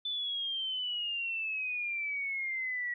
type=exponential sweep; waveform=sine; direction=down; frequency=3520 to 1923 Hz; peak=-32 dBFS; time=0.05-2.94 s; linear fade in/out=5 ms; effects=none